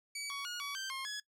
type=tone with pitch steps; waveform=15% pulse; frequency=2281 / 1123 / 1439 / 1134 / 1562 / 1068 / 1685 Hz; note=C#7 / C#6 / F#6 / C#6 / G6 / C6 / G#6; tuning=+49 / +22 / -49 / +39 / -7 / +35 / +25 cents; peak=-32 dBFS; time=0.15-1.2 s; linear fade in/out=5 ms; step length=150 ms; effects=noise-tail reverb RT60 0.1 s tail -21 dB re dry + low-pass 11000 Hz 12 dB/octave